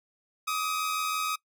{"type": "tone pair together", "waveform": "sawtooth", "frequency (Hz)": [1174.7, 1260.8], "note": ["D6", "D#6"], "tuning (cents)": [0, 23], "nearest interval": "minor second", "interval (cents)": 123, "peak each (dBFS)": [-32, -25], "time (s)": [0.47, 1.36], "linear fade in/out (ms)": 10, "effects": ["noise-tail reverb RT60 0.1 s tail -22 dB re dry"]}